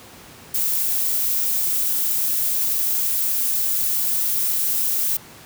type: noise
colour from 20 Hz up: violet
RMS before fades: -21 dBFS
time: 0.54-5.17 s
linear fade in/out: 5 ms
effects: pink hiss -43 dBFS RMS until 5.45 s + high-pass 80 Hz 12 dB/octave